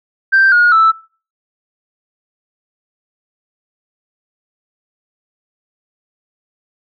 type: tone with pitch steps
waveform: sine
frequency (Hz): 1568 / 1437.9 / 1318.5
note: G6 / F#6 / E6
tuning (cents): 0 / -50 / 0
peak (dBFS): -5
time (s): 0.32-0.92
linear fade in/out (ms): 20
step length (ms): 200
effects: noise-tail reverb RT60 0.4 s tail -23 dB re dry + tanh soft clip ceiling -3 dBFS